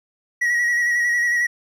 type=tone with vibrato; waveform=triangle; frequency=1916 Hz; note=A#6; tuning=47 cents sharp; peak=-15 dBFS; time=0.41-1.47 s; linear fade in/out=10 ms; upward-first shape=square; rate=11 Hz; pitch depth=25 cents each way; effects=none